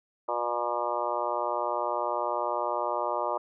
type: harmonic tone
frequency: 120 Hz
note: B2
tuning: 49 cents flat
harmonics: 3 / 4 / 5 / 6 / 7 / 8 / 9 / 10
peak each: -38 / -37 / -32 / -38 / -35 / -33 / -36 / -36 dBFS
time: 0.28-3.38 s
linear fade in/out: 10 ms
effects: none